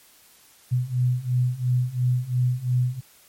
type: beating tone pair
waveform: sine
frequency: 123.47 / 126.37 Hz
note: B2 / B2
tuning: 0 / +40 cents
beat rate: 2.9 Hz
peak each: -24 / -22 dBFS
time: 0.71-3.01 s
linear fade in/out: 20 ms
effects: white hiss -54 dBFS RMS until 3.28 s + MP3 64 kbps